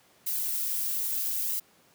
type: noise with flanger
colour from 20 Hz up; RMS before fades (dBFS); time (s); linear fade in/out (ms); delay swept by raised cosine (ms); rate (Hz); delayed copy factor
violet; -30; 0.26-1.6; 10; 1 to 4.3; 0.77; +0.5
effects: pink hiss -61 dBFS RMS until 1.94 s + high-pass 150 Hz 12 dB/octave